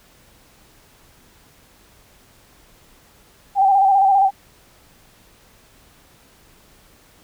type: tone with vibrato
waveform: sine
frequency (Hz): 784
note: G5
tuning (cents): 0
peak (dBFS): -11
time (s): 3.55-4.31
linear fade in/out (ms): 50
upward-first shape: square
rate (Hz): 15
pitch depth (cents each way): 41
effects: pink hiss -52 dBFS RMS until 7.23 s